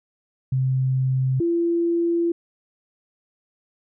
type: tone pair in turn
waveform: sine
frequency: 130.8 / 339.8 Hz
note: C3 / F4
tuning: 0 / -47 cents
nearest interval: octave + perfect fourth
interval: 1653 cents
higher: second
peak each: -18 / -18 dBFS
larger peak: neither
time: 0.52-1.4 / 1.4-2.32 s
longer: second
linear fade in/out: 5 ms
effects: none